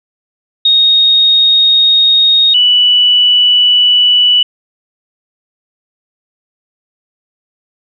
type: tone pair in turn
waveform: sine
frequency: 3729 / 2960 Hz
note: A#7 / F#7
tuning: 0 / 0 cents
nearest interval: major third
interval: 400 cents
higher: first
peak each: -5 dBFS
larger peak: neither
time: 0.65-2.54 / 2.54-4.43 s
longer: neither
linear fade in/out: 5 ms
effects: none